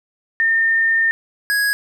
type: tone pair in turn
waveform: sine / square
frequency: 1815 / 1661.5 Hz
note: A#6 / G#6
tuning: -47 / 0 cents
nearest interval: major second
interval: 153 cents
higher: first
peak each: -13 / -16 dBFS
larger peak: first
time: 0.4-1.11 / 1.5-1.73 s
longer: first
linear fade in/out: 0 ms
effects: none